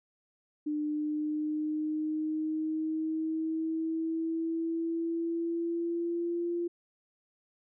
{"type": "tone with pitch glide", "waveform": "sine", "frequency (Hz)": [300, 344.6], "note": ["D4", "F4"], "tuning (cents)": [37, -23], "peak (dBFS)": -29, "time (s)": [0.66, 6.68], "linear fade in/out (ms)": 10, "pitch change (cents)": 240, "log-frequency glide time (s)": [0.84, 6.52], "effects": []}